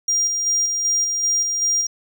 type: tone with tremolo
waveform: triangle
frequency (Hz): 5700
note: F8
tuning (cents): +34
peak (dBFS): -15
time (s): 0.08-1.87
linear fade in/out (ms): 5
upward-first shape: square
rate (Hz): 2.6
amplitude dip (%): 35
effects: none